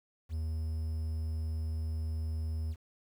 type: tone with quantisation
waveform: triangle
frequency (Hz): 79.5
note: D#2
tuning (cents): +38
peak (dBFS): -30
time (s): 0.29-2.76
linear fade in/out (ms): 50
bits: 10
effects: none